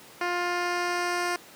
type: tone with low-pass filter sweep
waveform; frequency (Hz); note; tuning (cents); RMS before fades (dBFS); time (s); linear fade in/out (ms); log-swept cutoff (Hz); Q
10% pulse; 352.6; F4; +17; -28; 0.21-1.36; 2; 3800 to 9600; 0.78
effects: pink hiss -49 dBFS RMS until 1.55 s + high-pass 200 Hz 12 dB/octave